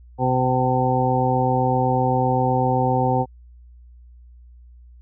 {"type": "harmonic tone", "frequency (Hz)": 127.8, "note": "C3", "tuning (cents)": -40, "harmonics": [1, 2, 3, 4, 6, 7], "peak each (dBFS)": [-22, -25, -28, -24, -22, -25], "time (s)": [0.18, 3.26], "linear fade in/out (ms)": 50, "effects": ["added 60 Hz sine -43 dBFS peak until 5.01 s"]}